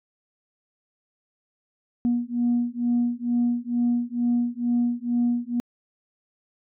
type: beating tone pair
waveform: sine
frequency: 239.1 / 241.3 Hz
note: A#3 / B3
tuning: +44 / -40 cents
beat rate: 2.2 Hz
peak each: -23 dBFS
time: 2.05-5.6 s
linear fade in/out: 0 ms
effects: tanh soft clip ceiling -15 dBFS